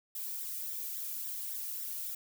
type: noise with flanger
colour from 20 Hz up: violet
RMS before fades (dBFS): -39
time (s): 0.15-2.15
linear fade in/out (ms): 5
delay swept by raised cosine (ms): 0.54 to 1.74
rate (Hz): 3.6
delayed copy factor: +0.75
effects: none